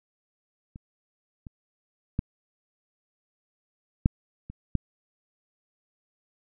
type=clicks; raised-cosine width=5 ms; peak=-29 / -28 / -13 / -6 / -26 / -11 dBFS; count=6; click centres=0.759 / 1.468 / 2.191 / 4.059 / 4.5 / 4.753 s; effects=none